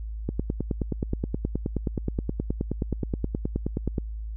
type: click train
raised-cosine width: 3 ms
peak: -13 dBFS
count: 36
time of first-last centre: 0.29-3.982 s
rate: 9.48 Hz
effects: added 54 Hz sine -31 dBFS peak until 4.36 s

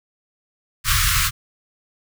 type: band-stop noise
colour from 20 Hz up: pink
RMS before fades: -18 dBFS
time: 0.84-1.31 s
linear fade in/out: 50 ms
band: 140 to 1100 Hz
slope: 96 dB/octave
effects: none

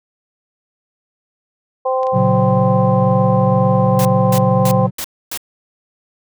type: harmonic tone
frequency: 259.8 Hz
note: C4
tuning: 12 cents flat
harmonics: 2 / 3 / 4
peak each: -16 / -20 / -22 dBFS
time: 1.85-4.87 s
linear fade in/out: 10 ms
type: clicks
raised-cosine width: 0.2 ms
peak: -20 dBFS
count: 2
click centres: 2.032 / 2.069 s
type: chord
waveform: triangle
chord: F# major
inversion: first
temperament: equal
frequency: 116.54 / 138.59 / 185 Hz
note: A#2 / C#3 / F#3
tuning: 0 / 0 / 0 cents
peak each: -15 / -17 / -14 dBFS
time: 2.12-4.91 s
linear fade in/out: 50 ms
type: noise bursts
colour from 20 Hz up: white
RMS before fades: -24 dBFS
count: 5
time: 3.99-5.375 s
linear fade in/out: 2 ms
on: 61 ms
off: 270 ms
effects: none

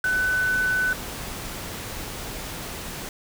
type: tone in noise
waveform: sine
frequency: 1500 Hz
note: F#6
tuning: 23 cents sharp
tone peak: -20 dBFS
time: 0.04-0.93 s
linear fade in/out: 2 ms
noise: pink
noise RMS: -34 dBFS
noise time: 0.04-3.09 s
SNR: +11 dB
effects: none

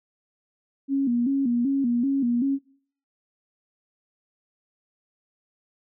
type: tone with vibrato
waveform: sine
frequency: 256.3 Hz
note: C4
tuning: 36 cents flat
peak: -20 dBFS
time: 0.88-2.59 s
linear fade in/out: 50 ms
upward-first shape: square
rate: 2.6 Hz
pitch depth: 120 cents each way
effects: noise-tail reverb RT60 0.5 s tail -20 dB re dry

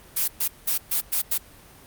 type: noise bursts at uneven times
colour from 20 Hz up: blue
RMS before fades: -23 dBFS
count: 6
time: 0.16-0.28 / 0.4-0.48 / 0.67-0.78 / 0.91-1.01 / 1.12-1.22 / 1.31-1.38 s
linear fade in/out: 10 ms
effects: pink hiss -49 dBFS RMS until 1.86 s + Opus 32 kbps

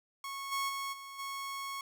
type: tone with level steps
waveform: sawtooth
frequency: 1100 Hz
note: C#6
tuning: 14 cents flat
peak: -35 / -28 / -32 / -41 / -34 dBFS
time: 0.24-1.81 s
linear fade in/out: 2 ms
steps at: 0.51 / 0.68 / 0.92 / 1.18 s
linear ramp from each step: 20 ms
effects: none

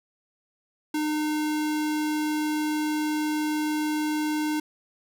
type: tone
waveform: square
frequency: 304.4 Hz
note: D#4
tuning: 38 cents flat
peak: -25 dBFS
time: 0.94-4.6 s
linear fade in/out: 5 ms
effects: none

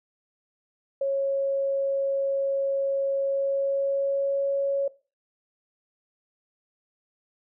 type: tone with pitch glide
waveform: sine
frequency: 549 to 554.7 Hz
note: C#5 to C#5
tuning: -17 to +1 cents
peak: -22 dBFS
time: 1.01-4.88 s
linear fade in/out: 5 ms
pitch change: +18 cents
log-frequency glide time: 3.19-4.46 s
effects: noise-tail reverb RT60 0.3 s tail -17 dB re dry

